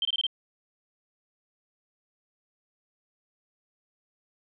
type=tone bursts; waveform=sine; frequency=3136 Hz; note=G7; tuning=in tune; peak=-24 dBFS; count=5; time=0.02-0.267 s; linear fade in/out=2 ms; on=31 ms; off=23 ms; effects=none